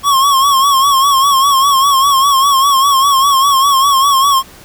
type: tone with vibrato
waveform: square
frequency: 1097 Hz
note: C#6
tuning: 18 cents flat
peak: -8 dBFS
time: 0.03-4.43 s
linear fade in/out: 50 ms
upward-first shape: sine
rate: 5 Hz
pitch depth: 70 cents each way
effects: pink hiss -38 dBFS RMS until 4.64 s